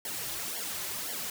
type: noise with flanger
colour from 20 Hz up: white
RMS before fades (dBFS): -36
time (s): 0.05-1.3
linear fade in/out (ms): 2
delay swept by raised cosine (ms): 0.79 to 4.39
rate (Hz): 1.9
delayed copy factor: -1
effects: none